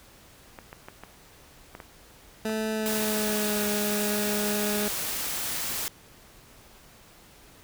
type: clicks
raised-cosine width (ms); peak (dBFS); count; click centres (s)
0.5; -25; 8; 0.588 / 0.729 / 0.885 / 1.036 / 1.751 / 1.802 / 2.495 / 3.024
type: tone with pitch glide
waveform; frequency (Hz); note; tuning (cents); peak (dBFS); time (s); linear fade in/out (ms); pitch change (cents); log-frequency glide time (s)
20% pulse; 218.5 to 208.3; A3 to G#3; -12 to +5; -22; 2.45-4.88; 2; -83; 2.72-3.63
type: noise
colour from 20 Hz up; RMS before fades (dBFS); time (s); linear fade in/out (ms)
white; -31; 2.86-5.88; 0
effects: pink hiss -53 dBFS RMS until 7.63 s